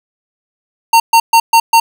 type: tone bursts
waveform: square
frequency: 916 Hz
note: A#5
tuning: 31 cents flat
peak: -5 dBFS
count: 5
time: 0.93-1.8 s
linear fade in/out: 5 ms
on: 70 ms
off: 130 ms
effects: none